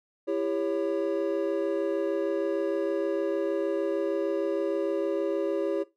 triangle chord, C# diminished, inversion first, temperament just, 332.6 / 399.1 / 554.4 Hz, E4 / G4 / C#5, +16 / +31 / 0 cents, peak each -28 dBFS, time 0.27-5.84 s, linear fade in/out 20 ms, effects noise-tail reverb RT60 0.2 s tail -17 dB re dry

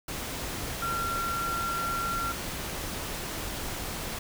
sine tone in noise, 1371 Hz, F6, 32 cents flat, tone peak -29 dBFS, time 0.82-2.32 s, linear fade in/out 5 ms, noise pink, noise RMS -35 dBFS, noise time 0.08-4.19 s, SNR +3 dB, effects none

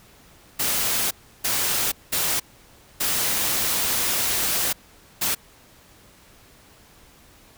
white noise bursts at uneven times, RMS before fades -23 dBFS, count 5, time 0.59-1.11 / 1.44-1.92 / 2.12-2.4 / 3-4.73 / 5.21-5.35 s, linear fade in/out 10 ms, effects pink hiss -52 dBFS RMS until 7.57 s

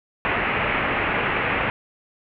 white low-pass noise, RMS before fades -23 dBFS, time 0.25-1.7 s, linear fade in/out 0 ms, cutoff 2600 Hz, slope 48 dB/octave, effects none

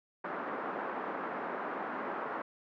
white band-pass noise, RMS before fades -38 dBFS, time 0.24-2.42 s, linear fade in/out 5 ms, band 220 to 1400 Hz, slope 24 dB/octave, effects none

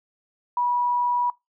sine tone, 973 Hz, B5, 26 cents flat, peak -20 dBFS, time 0.57-1.3 s, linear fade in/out 2 ms, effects noise-tail reverb RT60 0.2 s tail -23 dB re dry

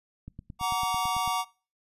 click train, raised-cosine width 5 ms, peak -28 dBFS, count 10, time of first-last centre 0.28-1.277 s, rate 9.03 Hz
square chord, Gb augmented, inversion none, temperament equal with one note detuned, 740 / 932.3 / 1153.1 Hz, Gb5 / Bb5 / D6, 0 / 0 / -32 cents, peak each -32 / -31 / -31 dBFS, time 0.59-1.45 s, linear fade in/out 50 ms
effects noise-tail reverb RT60 0.4 s tail -24 dB re dry + resampled to 32000 Hz

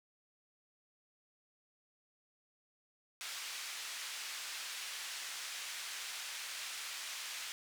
pink band-pass noise, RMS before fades -44 dBFS, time 3.21-7.52 s, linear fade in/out 0 ms, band 1900 to 8700 Hz, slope 12 dB/octave, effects none

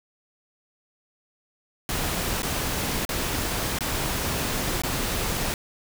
pink noise with dropouts, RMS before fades -27 dBFS, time 1.89-5.54 s, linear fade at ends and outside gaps 1 ms, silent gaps 2.421-2.431 / 3.051-3.091 / 3.787-3.807 / 4.819-4.835 s, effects none

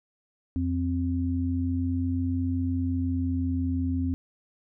sine tone pair together, 87.31 / 261.6 Hz, F2 / C4, 0 / 0 cents, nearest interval octave + perfect fifth, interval 1900 cents, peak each -27 dBFS, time 0.56-4.14 s, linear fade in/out 0 ms, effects none

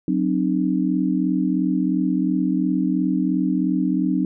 sine chord, C diminished, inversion second, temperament equal with one note detuned, 185 / 261.6 / 304.5 Hz, Gb3 / C4 / Eb4, 0 / 0 / -37 cents, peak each -22 dBFS, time 0.08-4.25 s, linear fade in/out 2 ms, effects none

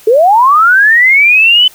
sine linear sweep, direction up, 415.3 to 3050 Hz, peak -3 dBFS, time 0.07-1.68 s, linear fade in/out 5 ms, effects white hiss -39 dBFS RMS until 1.74 s

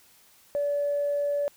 sine tone, 576 Hz, D5, 34 cents flat, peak -23 dBFS, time 0.55-1.48 s, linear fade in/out 0 ms, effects tanh soft clip ceiling -19 dBFS + white hiss -58 dBFS RMS until 1.56 s

